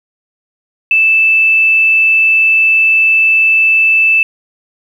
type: tone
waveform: sine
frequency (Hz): 2637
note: E7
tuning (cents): 0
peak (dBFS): -6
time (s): 0.91-4.23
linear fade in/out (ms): 2
effects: 7-bit